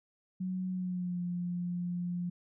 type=tone with pitch glide; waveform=sine; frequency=185 to 176.24 Hz; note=F#3 to F3; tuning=0 to +16 cents; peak=-32 dBFS; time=0.4-2.3 s; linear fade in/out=10 ms; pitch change=-84 cents; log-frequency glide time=0.7-1.21 s; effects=none